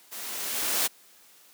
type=noise with level ramp; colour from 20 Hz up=white; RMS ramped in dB=-39 to -24 dBFS; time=0.11-0.88 s; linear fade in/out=20 ms; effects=white hiss -56 dBFS RMS until 1.53 s + high-pass 200 Hz 12 dB/octave